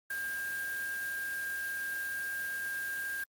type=tone in noise; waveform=sine; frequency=1606 Hz; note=G6; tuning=41 cents sharp; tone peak=-34 dBFS; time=0.1-3.24 s; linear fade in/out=5 ms; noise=white; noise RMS=-45 dBFS; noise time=0.1-3.24 s; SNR=+8 dB; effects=Opus 32 kbps